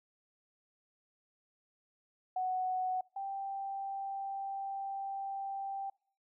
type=tone pair in turn; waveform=sine; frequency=742 / 784.8 Hz; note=F#5 / G5; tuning=+5 / +2 cents; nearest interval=minor second; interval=97 cents; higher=second; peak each=-31 / -36 dBFS; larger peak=first; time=2.36-3.01 / 3.16-5.9 s; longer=second; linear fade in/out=5 ms; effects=noise-tail reverb RT60 0.5 s tail -26 dB re dry